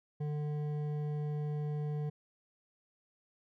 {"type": "tone with hard clipping", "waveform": "sine", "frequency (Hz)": 148.9, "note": "D3", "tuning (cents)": 24, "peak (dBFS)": -35, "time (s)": [0.2, 2.1], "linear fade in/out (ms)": 10, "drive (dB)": 9, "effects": []}